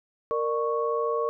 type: tone cluster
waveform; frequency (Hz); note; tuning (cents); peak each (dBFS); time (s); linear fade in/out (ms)
sine; 464.1 / 597 / 1108; A#4 / D5 / C#6; -8 / +28 / -1; -26 / -31 / -29; 0.31-1.29; 0
effects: none